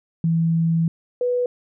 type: tone pair in turn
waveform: sine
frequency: 164.81 / 492.4 Hz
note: E3 / B4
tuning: 0 / -5 cents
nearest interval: octave + perfect fifth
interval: 1895 cents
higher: second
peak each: -16 / -18 dBFS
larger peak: first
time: 0.24-0.88 / 1.21-1.46 s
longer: first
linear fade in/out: 2 ms
effects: none